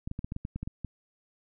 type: clicks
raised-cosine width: 5 ms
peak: -22 dBFS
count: 11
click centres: 0.075 / 0.114 / 0.191 / 0.245 / 0.321 / 0.364 / 0.451 / 0.56 / 0.63 / 0.675 / 0.847 s
effects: none